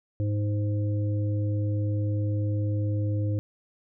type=harmonic tone; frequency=103.83 Hz; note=G#2; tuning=in tune; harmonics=1 / 3 / 5; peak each=-24 / -34 / -38 dBFS; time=0.2-3.39 s; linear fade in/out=0 ms; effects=none